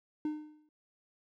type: tone with exponential decay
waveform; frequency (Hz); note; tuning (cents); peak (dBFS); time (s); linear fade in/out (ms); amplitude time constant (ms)
triangle; 304; D#4; -40; -27; 0.25-0.69; 2; 95
effects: none